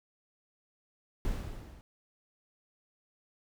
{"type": "noise with level ramp", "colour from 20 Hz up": "brown", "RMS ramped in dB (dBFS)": [-32, -52], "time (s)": [1.25, 1.81], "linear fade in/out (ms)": 0, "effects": []}